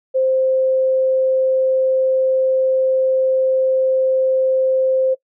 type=tone; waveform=sine; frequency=523.3 Hz; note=C5; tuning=in tune; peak=-13 dBFS; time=0.14-5.15 s; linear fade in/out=20 ms; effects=noise-tail reverb RT60 0.1 s tail -21 dB re dry